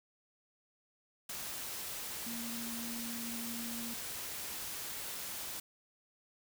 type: tone in noise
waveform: sine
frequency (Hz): 232.8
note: A#3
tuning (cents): -2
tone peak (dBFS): -42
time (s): 2.26-3.94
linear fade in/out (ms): 5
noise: white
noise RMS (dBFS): -42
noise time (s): 1.29-5.6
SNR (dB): -3
effects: none